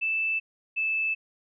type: tone pair in turn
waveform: sine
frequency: 2639 / 2626 Hz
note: E7 / E7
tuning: +1 / -7 cents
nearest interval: unison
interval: 8 cents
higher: first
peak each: -24 dBFS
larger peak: neither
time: 0.01-0.4 / 0.76-1.15 s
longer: neither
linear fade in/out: 20 ms
effects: none